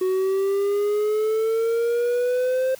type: exponential sweep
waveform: triangle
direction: up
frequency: 370 to 525 Hz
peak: -17 dBFS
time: 0.01-2.75 s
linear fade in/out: 5 ms
effects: white hiss -46 dBFS RMS until 2.79 s